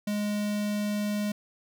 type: tone with notch filter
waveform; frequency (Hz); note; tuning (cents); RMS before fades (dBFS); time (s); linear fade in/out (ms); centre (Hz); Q
square; 207.7; G#3; 0; -29; 0.07-1.32; 5; 1200; 1.9
effects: none